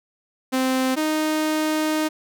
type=tone pair in turn; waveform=sawtooth; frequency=260 / 310 Hz; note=C4 / D#4; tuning=-11 / -6 cents; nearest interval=minor third; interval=305 cents; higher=second; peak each=-15 / -16 dBFS; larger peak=first; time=0.52-0.96 / 0.96-2.09 s; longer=second; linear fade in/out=20 ms; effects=none